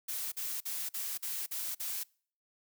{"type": "noise bursts", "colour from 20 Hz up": "blue", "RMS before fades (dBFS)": -37, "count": 7, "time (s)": [0.08, 2.036], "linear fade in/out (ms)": 10, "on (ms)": 240, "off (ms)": 46, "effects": ["noise-tail reverb RT60 0.5 s tail -26 dB re dry"]}